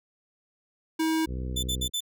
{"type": "tone", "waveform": "square", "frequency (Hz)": 320, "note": "D#4", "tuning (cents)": 49, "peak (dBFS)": -24, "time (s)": [0.99, 1.26], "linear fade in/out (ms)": 10}
{"type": "harmonic tone", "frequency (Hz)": 63.3, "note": "B1", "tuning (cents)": 43, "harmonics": [1, 2, 3, 4, 5, 6, 7, 8], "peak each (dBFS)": [-31, -37, -41, -43, -45, -47, -48, -49], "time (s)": [1.26, 1.9], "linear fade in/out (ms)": 50}
{"type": "tone bursts", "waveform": "sawtooth", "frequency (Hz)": 3520, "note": "A7", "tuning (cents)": 0, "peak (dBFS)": -24, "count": 4, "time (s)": [1.56, 2.006], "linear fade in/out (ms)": 10, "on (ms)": 71, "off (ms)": 54}
{"effects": []}